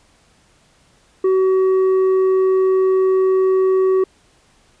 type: tone with tanh clipping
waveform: sine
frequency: 377.8 Hz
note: F#4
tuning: 36 cents sharp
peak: -13 dBFS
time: 1.24-4.04 s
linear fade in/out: 5 ms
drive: 5 dB
effects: pink hiss -55 dBFS RMS until 4.8 s + resampled to 22050 Hz